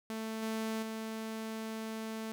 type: tone with level steps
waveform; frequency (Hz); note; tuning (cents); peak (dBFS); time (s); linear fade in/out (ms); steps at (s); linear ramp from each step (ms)
sawtooth; 221.3; A3; +10; -33 / -30 / -34; 0.1-2.32; 0; 0.42 / 0.82; 10
effects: none